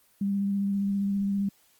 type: tone with vibrato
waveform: sine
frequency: 199 Hz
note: G3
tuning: 26 cents sharp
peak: -24 dBFS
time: 0.21-1.49 s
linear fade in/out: 5 ms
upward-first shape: sine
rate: 15 Hz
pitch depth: 15 cents each way
effects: white hiss -63 dBFS RMS until 1.79 s + Opus 24 kbps